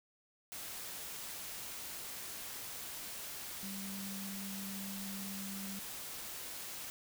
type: tone in noise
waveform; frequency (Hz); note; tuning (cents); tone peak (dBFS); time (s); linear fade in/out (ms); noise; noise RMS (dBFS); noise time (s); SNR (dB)
sine; 196; G3; 0; -43; 3.63-5.79; 0; white; -45; 0.52-6.9; -1
effects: none